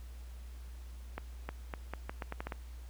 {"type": "accelerating click train", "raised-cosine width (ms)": 0.5, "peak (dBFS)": -23, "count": 10, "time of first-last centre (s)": [1.18, 2.522], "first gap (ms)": 310, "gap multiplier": 0.8, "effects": ["added 60 Hz sine -44 dBFS peak until 2.89 s", "pink hiss -61 dBFS RMS until 2.89 s"]}